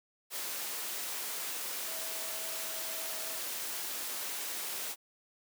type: tone in noise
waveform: sine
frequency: 647 Hz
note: E5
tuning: 32 cents flat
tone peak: -49 dBFS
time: 1.84-3.42 s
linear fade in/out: 50 ms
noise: white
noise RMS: -38 dBFS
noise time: 0.3-4.96 s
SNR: -14 dB
effects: high-pass 300 Hz 12 dB/octave